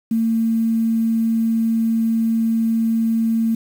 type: tone with quantisation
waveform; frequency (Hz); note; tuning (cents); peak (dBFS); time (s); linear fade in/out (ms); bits
sine; 226.2; A3; +48; -15; 0.11-3.55; 5; 7
effects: none